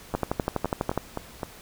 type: two click trains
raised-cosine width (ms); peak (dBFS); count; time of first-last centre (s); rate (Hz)
1; -10 / -15; 11 / 6; 0.15-0.976 / 0.14-1.432; 12.1 / 3.87
effects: pink hiss -47 dBFS RMS until 1.61 s